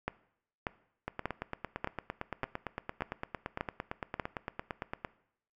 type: two click trains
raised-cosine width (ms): 0.5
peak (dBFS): -20 / -17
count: 36 / 8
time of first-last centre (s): 1.08-5.048 / 0.08-4.198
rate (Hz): 8.82 / 1.7
effects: noise-tail reverb RT60 0.7 s tail -19 dB re dry